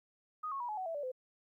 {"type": "tone with pitch steps", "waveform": "sine", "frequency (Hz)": [1244.5, 1096, 965.2, 850, 748.6, 659.3, 580.6, 511.3], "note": ["D#6", "C#6", "B5", "G#5", "F#5", "E5", "D5", "C5"], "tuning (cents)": [0, -20, -40, 40, 20, 0, -20, -40], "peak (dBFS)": -36, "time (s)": [0.43, 1.118], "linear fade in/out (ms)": 10, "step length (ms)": 86, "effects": ["13-bit"]}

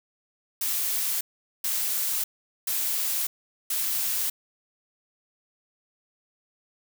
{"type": "noise bursts", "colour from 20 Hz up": "blue", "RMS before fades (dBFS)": -27, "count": 4, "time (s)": [0.61, 4.3], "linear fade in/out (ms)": 5, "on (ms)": 600, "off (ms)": 430, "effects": []}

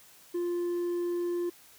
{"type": "tone with hard clipping", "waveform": "sine", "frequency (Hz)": 349.2, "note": "F4", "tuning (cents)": 0, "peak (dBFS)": -29, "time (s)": [0.34, 1.5], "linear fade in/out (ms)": 10, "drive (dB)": 2, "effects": ["white hiss -56 dBFS RMS until 1.78 s"]}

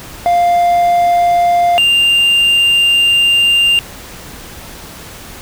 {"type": "tone pair in turn", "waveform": "triangle", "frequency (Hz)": [698.5, 2794], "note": ["F5", "F7"], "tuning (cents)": [0, 0], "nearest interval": "2 octaves", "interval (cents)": 2400, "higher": "second", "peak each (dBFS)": -6, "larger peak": "neither", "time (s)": [[0.26, 1.78], [1.78, 3.79]], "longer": "second", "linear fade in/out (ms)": 0, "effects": ["pink hiss -32 dBFS RMS until 5.41 s"]}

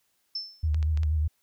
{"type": "tone with exponential decay", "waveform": "sine", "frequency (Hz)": 5300, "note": "E8", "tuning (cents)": 9, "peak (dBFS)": -27, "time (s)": [0.35, 0.68], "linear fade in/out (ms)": 5, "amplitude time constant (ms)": 70}
{"type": "tone with vibrato", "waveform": "sine", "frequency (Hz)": 77.3, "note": "D#2", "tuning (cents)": -11, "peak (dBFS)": -22, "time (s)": [0.63, 1.28], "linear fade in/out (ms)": 10, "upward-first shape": "triangle", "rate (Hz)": 8.3, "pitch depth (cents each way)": 68}
{"type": "clicks", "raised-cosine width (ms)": 0.2, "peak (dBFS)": -25, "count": 4, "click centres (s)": [0.745, 0.828, 0.974, 1.033]}
{"effects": ["white hiss -72 dBFS RMS until 1.42 s"]}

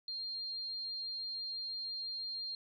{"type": "tone", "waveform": "sine", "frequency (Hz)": 4202, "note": "C8", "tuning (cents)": 7, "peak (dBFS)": -38, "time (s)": [0.08, 2.55], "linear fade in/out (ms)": 2, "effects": []}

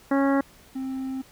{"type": "harmonic tone", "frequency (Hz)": 275.6, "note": "C#4", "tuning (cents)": -10, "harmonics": [1, 2, 3, 4, 5, 6, 7], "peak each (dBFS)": [-20, -26, -30, -32, -34, -36, -37], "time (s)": [0.11, 0.41], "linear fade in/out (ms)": 5}
{"type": "tone", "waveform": "triangle", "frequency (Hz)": 263.9, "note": "C4", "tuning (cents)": 15, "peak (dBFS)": -26, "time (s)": [0.75, 1.22], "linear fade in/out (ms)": 10}
{"effects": ["pink hiss -53 dBFS RMS until 1.31 s"]}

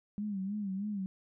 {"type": "tone with vibrato", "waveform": "sine", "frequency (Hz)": 200, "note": "G3", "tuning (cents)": 35, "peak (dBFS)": -33, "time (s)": [0.18, 1.06], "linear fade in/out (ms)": 0, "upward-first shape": "sine", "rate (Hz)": 3.2, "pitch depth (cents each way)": 100, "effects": []}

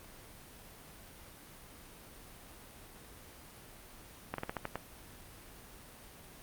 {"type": "slowing click train", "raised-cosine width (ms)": 0.5, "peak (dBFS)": -20, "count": 7, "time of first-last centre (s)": [4.34, 4.756], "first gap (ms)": 43, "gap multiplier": 1.19, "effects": ["pink hiss -53 dBFS RMS until 6.42 s", "Opus 32 kbps"]}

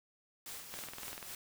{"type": "noise with tremolo", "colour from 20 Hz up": "white", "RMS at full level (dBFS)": -45, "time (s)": [0.46, 1.35], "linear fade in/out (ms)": 2, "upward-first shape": "sine", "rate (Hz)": 3.7, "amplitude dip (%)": 50}
{"type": "click train", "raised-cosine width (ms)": 0.3, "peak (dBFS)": -28, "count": 11, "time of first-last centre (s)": [0.74, 1.228], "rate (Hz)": 20.5}
{"effects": []}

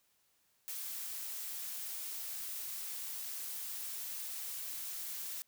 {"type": "noise", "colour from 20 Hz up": "blue", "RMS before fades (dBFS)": -42, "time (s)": [0.68, 5.42], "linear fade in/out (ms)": 0, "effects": ["white hiss -74 dBFS RMS until 5.47 s"]}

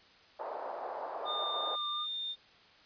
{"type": "band-pass noise", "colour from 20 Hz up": "white", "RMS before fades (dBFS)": -40, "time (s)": [0.39, 1.76], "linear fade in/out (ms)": 10, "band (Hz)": [500, 900], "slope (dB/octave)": 24}
{"type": "tone with vibrato", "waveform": "sine", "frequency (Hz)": 1200, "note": "D6", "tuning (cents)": 37, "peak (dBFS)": -37, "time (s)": [1.23, 2.07], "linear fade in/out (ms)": 50, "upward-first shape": "sine", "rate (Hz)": 2.7, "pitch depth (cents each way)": 23}
{"type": "tone", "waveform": "sine", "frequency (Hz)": 3626, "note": "A#7", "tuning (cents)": -49, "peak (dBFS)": -35, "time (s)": [1.25, 2.36], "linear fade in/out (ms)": 50}
{"effects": ["white hiss -60 dBFS RMS until 2.85 s", "resampled to 11025 Hz"]}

